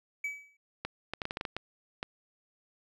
triangle tone with exponential decay, 2286 Hz, D7, 47 cents flat, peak -28 dBFS, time 0.24-0.57 s, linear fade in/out 5 ms, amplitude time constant 71 ms
clicks, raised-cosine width 0.3 ms, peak -18 dBFS, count 10, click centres 0.85 / 1.136 / 1.218 / 1.254 / 1.309 / 1.371 / 1.411 / 1.452 / 1.566 / 2.029 s
effects none

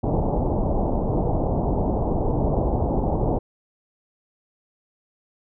pink low-pass noise, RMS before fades -22 dBFS, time 0.03-3.39 s, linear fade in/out 10 ms, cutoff 880 Hz, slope 48 dB/octave, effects none

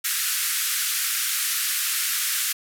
white band-pass noise, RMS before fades -25 dBFS, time 0.04-2.53 s, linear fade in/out 10 ms, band 1300 to 15000 Hz, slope 48 dB/octave, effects none

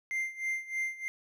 triangle tone with tremolo, 2093 Hz, C7, in tune, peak -27 dBFS, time 0.11-1.08 s, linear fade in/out 0 ms, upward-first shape sine, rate 3.2 Hz, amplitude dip 85%, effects none

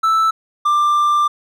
triangle tone pair in turn, 1318.5 / 1185.3 Hz, E6 / D6, 0 / +16 cents, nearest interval major second, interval 184 cents, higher first, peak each -10 dBFS, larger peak neither, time 0.03-0.31 / 0.65-1.28 s, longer second, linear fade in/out 10 ms, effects none

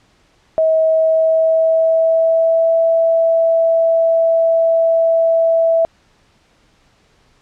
sine tone with pitch glide, 640 to 658.8 Hz, D#5 to E5, +49 to -1 cents, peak -10 dBFS, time 0.58-5.85 s, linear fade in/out 0 ms, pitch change +50 cents, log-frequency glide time 0.81-2.77 s, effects pink hiss -55 dBFS RMS until 7.41 s + low-pass 6000 Hz 12 dB/octave

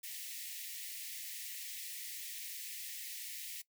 white high-pass noise, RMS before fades -45 dBFS, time 0.03-3.62 s, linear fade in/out 10 ms, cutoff 1800 Hz, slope 96 dB/octave, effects noise-tail reverb RT60 0.1 s tail -19 dB re dry

